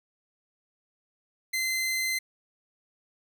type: tone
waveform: sawtooth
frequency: 2066 Hz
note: C7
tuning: 22 cents flat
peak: -23 dBFS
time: 1.53-2.19 s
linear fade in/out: 10 ms
effects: none